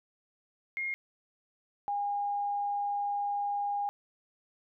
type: tone pair in turn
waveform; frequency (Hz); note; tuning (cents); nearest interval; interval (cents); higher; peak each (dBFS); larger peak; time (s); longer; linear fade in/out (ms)
sine; 2137 / 813.1; C7 / G#5; +36 / -37; octave + perfect fourth; 1673; first; -31 / -29; second; 0.77-0.94 / 1.88-3.89; second; 0
effects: none